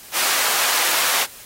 pink high-pass noise, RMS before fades -20 dBFS, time 0.12-1.27 s, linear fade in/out 50 ms, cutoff 920 Hz, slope 12 dB/octave, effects white hiss -41 dBFS RMS until 1.45 s + AAC 48 kbps

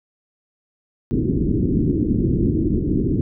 white low-pass noise, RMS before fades -19 dBFS, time 1.11-3.21 s, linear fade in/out 0 ms, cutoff 360 Hz, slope 48 dB/octave, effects none

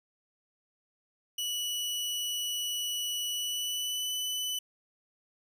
sawtooth tone with pitch glide, 2946 to 2994 Hz, F#7 to F#7, -8 to +20 cents, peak -28 dBFS, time 1.38-4.59 s, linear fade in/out 5 ms, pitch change +28 cents, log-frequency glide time 3.31-4.12 s, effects none

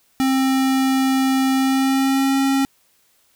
square tone with pitch glide, 265 to 271.2 Hz, C4 to C#4, +22 to -38 cents, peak -16 dBFS, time 0.2-2.65 s, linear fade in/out 0 ms, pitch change +40 cents, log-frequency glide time 1.54-2.38 s, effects white hiss -60 dBFS RMS until 3.35 s

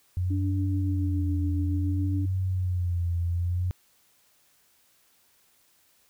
sine tone with vibrato, 89.8 Hz, F2, 49 cents sharp, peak -24 dBFS, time 0.17-3.71 s, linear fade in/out 0 ms, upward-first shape sine, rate 0.58 Hz, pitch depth 79 cents each way
sine tone with tremolo, 290 Hz, D4, 22 cents flat, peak -29 dBFS, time 0.3-2.26 s, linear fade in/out 10 ms, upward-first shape sine, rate 7.1 Hz, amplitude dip 30%
effects white hiss -64 dBFS RMS until 6.09 s

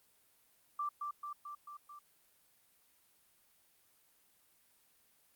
sine tone with echo, 1174.7 Hz, D6, in tune, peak -34 dBFS, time 0.79-0.89 s, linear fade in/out 5 ms, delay 220 ms, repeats 5, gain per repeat -3 dB, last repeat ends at 1.99 s, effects white hiss -70 dBFS RMS until 5.35 s + Opus 32 kbps

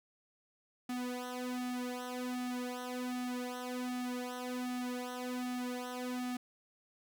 sawtooth tone with flanger, 249 Hz, B3, 14 cents sharp, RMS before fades -39 dBFS, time 0.89-6.37 s, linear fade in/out 5 ms, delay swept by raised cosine 1.9 to 3.6 ms, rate 1.3 Hz, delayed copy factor -1, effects none

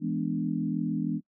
sine chord, E dominant seventh, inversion none, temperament equal, 164.81 / 207.7 / 246.9 / 293.7 Hz, E3 / G#3 / B3 / D4, 0 / 0 / 0 / 0 cents, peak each -32 dBFS, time 0-1.21 s, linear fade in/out 50 ms, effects noise-tail reverb RT60 0.1 s tail -24 dB re dry

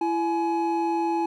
triangle tone pair together, 335.3 / 844.9 Hz, E4 / G#5, +30 / +30 cents, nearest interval octave + major third, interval 1600 cents, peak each -23 dBFS, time 0.01-1.26 s, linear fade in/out 5 ms, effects none

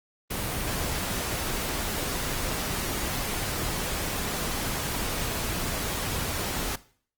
pink noise, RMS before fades -30 dBFS, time 0.3-6.76 s, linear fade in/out 10 ms, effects noise-tail reverb RT60 0.5 s tail -18 dB re dry + Opus 24 kbps

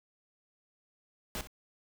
pink noise with echo, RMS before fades -37 dBFS, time 1.35-1.41 s, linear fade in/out 0 ms, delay 62 ms, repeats 1, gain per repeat -13 dB, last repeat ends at 1.472 s, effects none

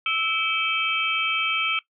sine tone cluster, 1314 / 2304 / 2603 / 3140 Hz, E6 / D7 / E7 / G7, -6 / -34 / -22 / +2 cents, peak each -27 dBFS, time 0.06-1.79 s, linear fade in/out 2 ms, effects noise-tail reverb RT60 0.1 s tail -18 dB re dry

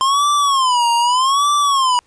square tone with vibrato, 1046.5 Hz, C6, in tune, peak -13 dBFS, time 0.01-1.99 s, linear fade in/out 0 ms, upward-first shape sine, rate 0.82 Hz, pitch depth 190 cents each way, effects pink hiss -58 dBFS RMS until 2.06 s + resampled to 22050 Hz

